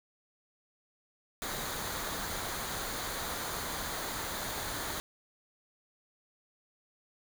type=noise with comb filter; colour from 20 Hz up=pink; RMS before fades=-37 dBFS; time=1.42-5 s; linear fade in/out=0 ms; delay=0.37 ms; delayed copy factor=-0.5; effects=none